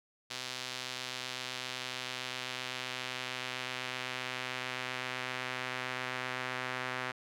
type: tone with band-pass filter sweep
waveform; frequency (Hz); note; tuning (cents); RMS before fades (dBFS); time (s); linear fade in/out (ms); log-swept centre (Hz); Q
sawtooth; 127.4; C3; -46; -39; 0.3-7.12; 10; 4200 to 1800; 1.2
effects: none